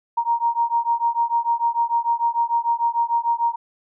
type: beating tone pair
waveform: sine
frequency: 932.3 / 939 Hz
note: A#5 / A#5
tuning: 0 / +12 cents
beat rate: 6.7 Hz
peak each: -21 dBFS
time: 0.17-3.56 s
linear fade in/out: 10 ms
effects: none